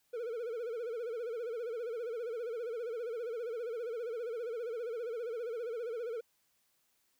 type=tone with vibrato; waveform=triangle; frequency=466.2 Hz; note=A#4; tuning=in tune; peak=-34 dBFS; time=0.13-6.21 s; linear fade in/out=10 ms; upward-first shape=sine; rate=15 Hz; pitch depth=110 cents each way; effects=white hiss -75 dBFS RMS until 7.19 s